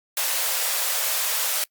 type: high-pass noise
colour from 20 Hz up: white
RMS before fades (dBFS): -24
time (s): 0.17-1.64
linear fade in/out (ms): 2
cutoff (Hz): 470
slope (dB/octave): 96
effects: noise-tail reverb RT60 0.1 s tail -26 dB re dry + Opus 48 kbps